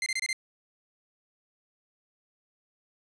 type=tone bursts; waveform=sawtooth; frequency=2085 Hz; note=C7; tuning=7 cents flat; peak=-24 dBFS; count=5; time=0.02-0.33 s; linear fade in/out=2 ms; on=42 ms; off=25 ms; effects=resampled to 24000 Hz + 9-bit